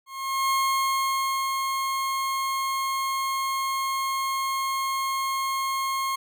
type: tone with ADSR envelope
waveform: 40% pulse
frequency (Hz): 1076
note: C6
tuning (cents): +48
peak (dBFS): -20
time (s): 0.06-6.16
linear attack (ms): 440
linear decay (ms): 1000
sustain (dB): -4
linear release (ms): 9
effects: none